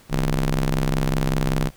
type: ring-modulated tone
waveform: sawtooth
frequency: 65.41 Hz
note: C2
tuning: in tune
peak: -12 dBFS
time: 0.09-1.71 s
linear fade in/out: 50 ms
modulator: 88 Hz
effects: pink hiss -52 dBFS RMS until 1.76 s